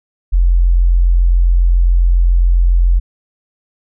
sine tone, 43.65 Hz, F1, in tune, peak -7 dBFS, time 0.32-3 s, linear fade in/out 20 ms, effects none

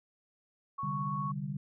sine tone, 1108.7 Hz, C#6, in tune, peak -34 dBFS, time 0.78-1.32 s, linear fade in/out 10 ms
sine chord, C suspended second, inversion none, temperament just, 130.81 / 147.16 / 196.22 Hz, C3 / D3 / G3, 0 / +4 / +2 cents, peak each -42 / -36 / -39 dBFS, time 0.83-1.57 s, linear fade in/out 5 ms
effects none

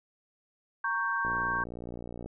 sine chord, G diminished, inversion first, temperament equal, 932.3 / 1108.7 / 1568 Hz, Bb5 / Db6 / G6, 0 / 0 / 0 cents, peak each -35 / -32 / -30 dBFS, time 0.84-1.64 s, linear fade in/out 5 ms
click train, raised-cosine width 2 ms, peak -27 dBFS, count 61, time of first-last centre 1.25-2.26 s, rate 59.4 Hz
effects none

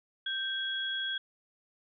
sine tone pair together, 1568 / 3322 Hz, G6 / G#7, 0 / 0 cents, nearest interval octave + minor second, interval 1300 cents, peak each -35 / -33 dBFS, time 0.26-1.18 s, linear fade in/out 5 ms, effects none

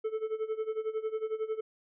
triangle tone with tremolo, 438 Hz, A4, 8 cents flat, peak -26 dBFS, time 0.04-1.61 s, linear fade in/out 10 ms, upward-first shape sine, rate 11 Hz, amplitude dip 85%, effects resampled to 8000 Hz

